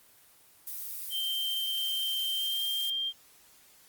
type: noise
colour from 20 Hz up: violet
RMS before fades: -38 dBFS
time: 0.67-2.9 s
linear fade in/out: 2 ms
type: tone with pitch glide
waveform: sine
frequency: 3136 to 3183 Hz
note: G7 to G7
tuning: 0 to +26 cents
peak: -29 dBFS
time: 1.1-3.13 s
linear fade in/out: 50 ms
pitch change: +26 cents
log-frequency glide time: 2.35-2.63 s
effects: white hiss -59 dBFS RMS until 3.88 s + Opus 24 kbps